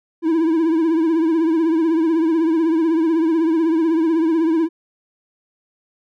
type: tone with vibrato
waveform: triangle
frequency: 325.3 Hz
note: E4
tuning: 23 cents flat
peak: -12 dBFS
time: 0.22-4.69 s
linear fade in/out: 50 ms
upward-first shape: triangle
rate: 16 Hz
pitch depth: 87 cents each way
effects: none